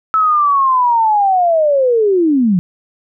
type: linear sweep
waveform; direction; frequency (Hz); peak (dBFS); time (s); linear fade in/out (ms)
sine; down; 1309 to 168.1; -9; 0.14-2.59; 0
effects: none